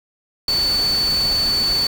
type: tone in noise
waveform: sine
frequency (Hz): 4486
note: C#8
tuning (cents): +20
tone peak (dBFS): -16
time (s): 0.48-1.87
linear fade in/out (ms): 2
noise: pink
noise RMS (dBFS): -28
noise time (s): 0.48-1.87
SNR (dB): +9
effects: none